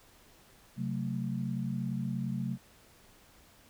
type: chord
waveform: sine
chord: F# diminished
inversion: second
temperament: just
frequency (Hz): 133.2 / 185 / 222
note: C3 / F#3 / A3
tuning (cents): +31 / 0 / +16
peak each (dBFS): -35 / -36 / -36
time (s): 0.76-2.58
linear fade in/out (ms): 50
effects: pink hiss -60 dBFS RMS until 3.69 s